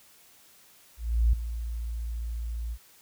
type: tone with ADSR envelope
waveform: sine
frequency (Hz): 57.3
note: A#1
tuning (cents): -29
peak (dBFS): -17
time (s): 0.97-2.78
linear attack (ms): 360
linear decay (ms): 5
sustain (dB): -13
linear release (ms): 57
effects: white hiss -57 dBFS RMS until 3.01 s